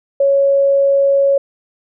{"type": "tone", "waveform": "sine", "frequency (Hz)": 554.4, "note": "C#5", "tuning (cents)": 0, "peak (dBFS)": -9, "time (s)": [0.2, 1.38], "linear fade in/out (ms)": 5, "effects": []}